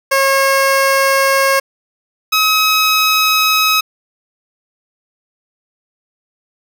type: tone pair in turn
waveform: 15% pulse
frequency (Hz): 543 / 1274.4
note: C#5 / D#6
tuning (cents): -36 / +41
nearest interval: octave + minor third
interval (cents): 1477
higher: second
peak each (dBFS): -4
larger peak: neither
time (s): 0.11-1.6 / 2.32-3.81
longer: neither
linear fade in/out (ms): 10
effects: none